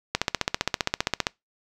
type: click train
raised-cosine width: 0.2 ms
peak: -4 dBFS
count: 18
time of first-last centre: 0.15-1.268 s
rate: 15.2 Hz
effects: noise-tail reverb RT60 0.2 s tail -25 dB re dry